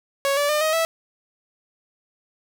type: tone with pitch steps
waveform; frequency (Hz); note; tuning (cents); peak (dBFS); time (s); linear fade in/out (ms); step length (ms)
sawtooth; 554.4 / 577.9 / 602.5 / 628.1 / 654.7; C#5 / D5 / D5 / D#5 / E5; 0 / -28 / +44 / +16 / -12; -15; 0.25-0.85; 0; 120
effects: none